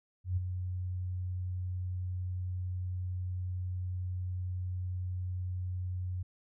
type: tone with ADSR envelope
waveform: sine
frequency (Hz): 91.1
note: F#2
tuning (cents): -26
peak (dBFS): -26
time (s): 0.24-6.23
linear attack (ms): 130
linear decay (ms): 16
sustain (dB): -7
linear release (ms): 8
effects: none